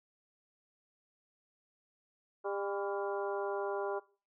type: harmonic tone with a mistuned harmonic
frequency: 200 Hz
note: G3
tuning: 35 cents sharp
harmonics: 2 / 3 / 4 / 5 / 6 / 7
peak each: -36 / -40 / -42 / -44 / -46 / -47 dBFS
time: 2.44-4 s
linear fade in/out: 20 ms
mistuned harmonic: 6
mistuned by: -77 cents
effects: noise-tail reverb RT60 0.4 s tail -22 dB re dry